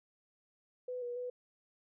sine tone with pitch steps, 499.8 / 484 / 495 Hz, B4 / B4 / B4, +21 / -35 / +4 cents, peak -37 dBFS, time 0.88-1.3 s, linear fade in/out 5 ms, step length 140 ms, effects none

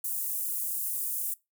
pink high-pass noise, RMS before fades -32 dBFS, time 0.04-1.34 s, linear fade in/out 5 ms, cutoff 10000 Hz, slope 24 dB/octave, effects noise-tail reverb RT60 0.2 s tail -21 dB re dry

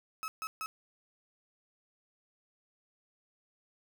35% pulse tone bursts, 1289 Hz, E6, 39 cents flat, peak -34 dBFS, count 3, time 0.23-0.66 s, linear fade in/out 0 ms, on 50 ms, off 140 ms, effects none

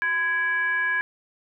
sine tone with frequency modulation, 1661.2 Hz, G#6, in tune, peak -21 dBFS, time 0.02-1.01 s, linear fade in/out 0 ms, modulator 645 Hz, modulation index 0.57, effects none

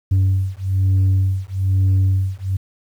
sine beating tone pair, 94.8 / 95.9 Hz, F#2 / G2, +43 / -37 cents, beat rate 1.1 Hz, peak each -15 dBFS, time 0.11-2.57 s, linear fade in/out 10 ms, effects tanh soft clip ceiling -11 dBFS + 8-bit

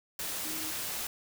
sine tone in noise, 312.1 Hz, D#4, 5 cents sharp, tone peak -43 dBFS, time 0.45-0.71 s, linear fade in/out 2 ms, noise white, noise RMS -36 dBFS, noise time 0.19-1.07 s, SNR -10 dB, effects none

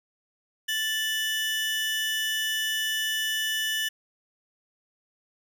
40% pulse tone pair together, 1758.1 / 2960 Hz, A6 / F#7, -2 / 0 cents, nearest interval major sixth, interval 902 cents, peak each -28 dBFS, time 0.68-3.89 s, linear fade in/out 10 ms, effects none

